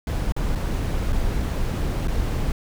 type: noise with dropouts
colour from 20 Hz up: brown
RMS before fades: -23 dBFS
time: 0.07-2.52 s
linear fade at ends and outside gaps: 2 ms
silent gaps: 0.322-0.364 / 0.552-0.556 / 1.124-1.128 / 2.074-2.081 s
effects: none